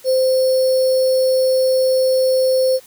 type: tone with sample-and-hold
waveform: sine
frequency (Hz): 519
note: C5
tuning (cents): -14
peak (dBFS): -12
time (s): 0.04-2.8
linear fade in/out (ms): 50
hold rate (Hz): 4900
effects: white hiss -46 dBFS RMS until 2.86 s